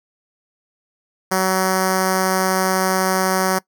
5% pulse tone with notch filter, 188 Hz, F#3, 28 cents sharp, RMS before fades -18 dBFS, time 1.31-3.59 s, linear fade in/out 10 ms, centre 2600 Hz, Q 0.87, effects noise-tail reverb RT60 0.1 s tail -21 dB re dry

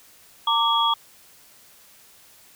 sine tone cluster, 916 / 1171 / 3324 Hz, A#5 / D6 / G#7, -31 / -5 / +1 cents, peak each -22 dBFS, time 0.47-0.94 s, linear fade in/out 5 ms, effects white hiss -52 dBFS RMS until 2.55 s

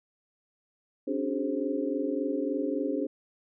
sine tone cluster, 270.3 / 293.8 / 377.1 / 419.1 / 527 Hz, C#4 / D4 / F#4 / G#4 / C5, -44 / +1 / +33 / +16 / +12 cents, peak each -33 / -31 / -37 / -34 / -35 dBFS, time 1.07-3.07 s, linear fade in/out 10 ms, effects none

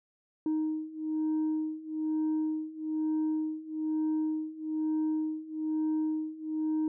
sine beating tone pair, 311.1 / 312.2 Hz, D#4 / D#4, 0 / +6 cents, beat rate 1.1 Hz, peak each -31 / -29 dBFS, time 0.46-6.88 s, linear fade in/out 2 ms, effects tanh soft clip ceiling -25 dBFS

